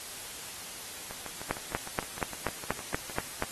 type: two click trains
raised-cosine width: 0.5 ms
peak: -13 / -24 dBFS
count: 9 / 14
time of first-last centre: 1.51-3.424 / 1.11-3.098 s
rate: 4.18 / 6.54 Hz
effects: white hiss -42 dBFS RMS until 3.51 s + AAC 32 kbps